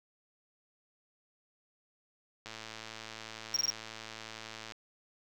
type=click train; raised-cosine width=0.2 ms; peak=-26 dBFS; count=252; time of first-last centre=2.46-4.721 s; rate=111 Hz
type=tone bursts; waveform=triangle; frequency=5588 Hz; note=F8; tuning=in tune; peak=-25 dBFS; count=4; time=3.54-3.704 s; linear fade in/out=5 ms; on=26 ms; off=20 ms
effects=none